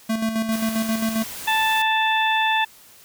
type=tone with tremolo; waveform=square; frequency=222.5 Hz; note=A3; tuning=20 cents sharp; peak=-20 dBFS; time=0.09-1.24 s; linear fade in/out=10 ms; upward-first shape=square; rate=7.5 Hz; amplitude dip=50%
type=noise; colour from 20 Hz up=white; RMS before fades=-34 dBFS; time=0.52-1.82 s; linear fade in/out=2 ms
type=harmonic tone; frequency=880 Hz; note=A5; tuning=in tune; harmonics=1 / 2 / 3 / 4; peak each=-20 / -23 / -25 / -26 dBFS; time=1.47-2.65 s; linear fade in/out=10 ms
effects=white hiss -49 dBFS RMS until 3.04 s